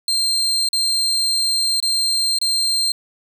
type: tone with dropouts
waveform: 35% pulse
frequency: 4168 Hz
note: C8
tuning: 7 cents flat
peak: -15 dBFS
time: 0.08-2.92 s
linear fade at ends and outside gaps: 2 ms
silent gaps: 0.688-0.73 / 1.802-1.826 / 2.387-2.414 s
effects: none